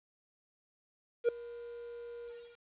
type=tone with ADSR envelope; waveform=triangle; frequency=473.9 Hz; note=A#4; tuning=28 cents sharp; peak=-20 dBFS; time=1.24-2.59 s; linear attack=46 ms; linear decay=4 ms; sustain=-21 dB; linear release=330 ms; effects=resampled to 8000 Hz + 10-bit